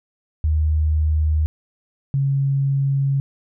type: tone pair in turn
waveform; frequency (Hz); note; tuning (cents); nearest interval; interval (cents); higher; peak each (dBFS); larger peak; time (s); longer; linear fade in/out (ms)
sine; 77.3 / 137.73; D#2 / C#3; -11 / -11; minor seventh; 1000; second; -15 / -16; first; 0.44-1.46 / 2.14-3.2; second; 0
effects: none